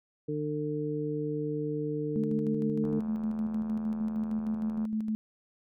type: harmonic tone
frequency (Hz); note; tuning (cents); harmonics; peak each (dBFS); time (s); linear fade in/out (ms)
150; D3; +37; 1 / 2 / 3; -35 / -34 / -33; 0.28-3; 10
type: tone with tremolo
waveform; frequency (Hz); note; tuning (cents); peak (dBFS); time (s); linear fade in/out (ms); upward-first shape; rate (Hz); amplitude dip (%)
sine; 217.2; A3; -22; -27; 2.16-5.15; 0; square; 6.5; 40
type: click train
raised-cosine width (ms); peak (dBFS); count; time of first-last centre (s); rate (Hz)
1; -33; 166; 2.84-4.855; 81.9
effects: none